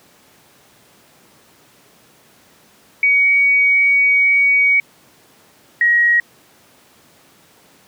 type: tone pair in turn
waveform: sine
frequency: 2251 / 1895.7 Hz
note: C#7 / A#6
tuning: +26 / +29 cents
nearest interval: minor third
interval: 297 cents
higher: first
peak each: -10 dBFS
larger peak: neither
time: 3.03-4.8 / 5.81-6.2 s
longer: first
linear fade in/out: 2 ms
effects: pink hiss -50 dBFS RMS until 7.87 s + high-pass 150 Hz 12 dB/octave